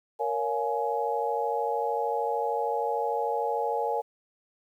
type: chord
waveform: sine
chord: Bb minor seventh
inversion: none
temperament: just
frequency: 466.2 / 559.4 / 699.2 / 839.1 Hz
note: Bb4 / Db5 / F5 / Ab5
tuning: 0 / +16 / +2 / +18 cents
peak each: -30 / -33 / -34 / -29 dBFS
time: 0.19-4.02 s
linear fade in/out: 20 ms
effects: 10-bit